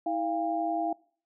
sine tone cluster, 322.9 / 691 / 802 Hz, E4 / F5 / G5, -36 / -19 / +39 cents, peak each -32 / -29 / -34 dBFS, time 0.06-0.93 s, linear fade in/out 5 ms, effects noise-tail reverb RT60 0.5 s tail -24 dB re dry

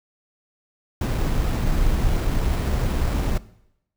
brown noise with sample-and-hold, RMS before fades -21 dBFS, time 1.01-3.38 s, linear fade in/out 5 ms, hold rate 6300 Hz, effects noise-tail reverb RT60 0.8 s tail -19 dB re dry

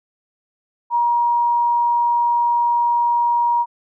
sine tone, 950 Hz, A#5, 33 cents sharp, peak -14 dBFS, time 0.9-3.66 s, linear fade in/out 50 ms, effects none

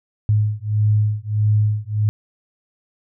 sine beating tone pair, 105.2 / 106.8 Hz, G#2 / G#2, +23 / +49 cents, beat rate 1.6 Hz, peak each -18 dBFS, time 0.29-2.09 s, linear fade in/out 0 ms, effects none

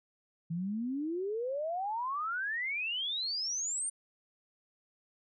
sine exponential sweep, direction up, 160.4 to 9090 Hz, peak -32 dBFS, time 0.5-3.9 s, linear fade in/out 10 ms, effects none

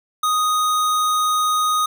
square tone, 1244.5 Hz, D#6, in tune, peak -17 dBFS, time 0.23-1.86 s, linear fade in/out 5 ms, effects none

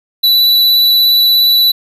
square tone with vibrato, 3960 Hz, B7, 4 cents sharp, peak -7 dBFS, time 0.23-1.72 s, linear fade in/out 10 ms, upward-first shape square, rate 17 Hz, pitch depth 10 cents each way, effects none

